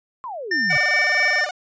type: exponential sweep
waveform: sine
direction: down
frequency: 1095 to 130.81 Hz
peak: -28 dBFS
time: 0.24-0.77 s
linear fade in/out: 0 ms
type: tone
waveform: square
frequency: 1800 Hz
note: A6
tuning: 39 cents sharp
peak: -19 dBFS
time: 0.51-1.45 s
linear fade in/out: 5 ms
type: tone with tremolo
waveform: sine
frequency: 2279 Hz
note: C#7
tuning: 47 cents sharp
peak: -18 dBFS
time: 0.69-1.41 s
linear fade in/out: 20 ms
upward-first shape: triangle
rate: 4.2 Hz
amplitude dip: 55%
type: tone with vibrato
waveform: sawtooth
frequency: 662 Hz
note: E5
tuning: 7 cents sharp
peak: -22 dBFS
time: 0.7-1.51 s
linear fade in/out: 5 ms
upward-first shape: square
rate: 19 Hz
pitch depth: 180 cents each way
effects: resampled to 16000 Hz